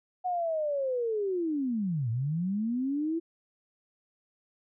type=linear two-way sweep; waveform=sine; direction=down then up; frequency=740 to 109.4 to 337.5 Hz; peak=-27 dBFS; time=0.24-3.2 s; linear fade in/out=20 ms; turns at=2.1 s; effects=none